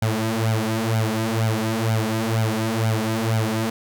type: tone with flanger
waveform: sawtooth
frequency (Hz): 111.3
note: A2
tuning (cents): +20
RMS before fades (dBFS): -22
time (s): 0.02-3.7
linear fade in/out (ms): 5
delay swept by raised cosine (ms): 1.3 to 5.9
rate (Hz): 2.1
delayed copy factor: +0.9
effects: none